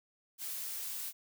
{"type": "noise", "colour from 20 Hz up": "blue", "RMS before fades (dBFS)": -40, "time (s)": [0.38, 1.13], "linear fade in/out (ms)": 50, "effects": []}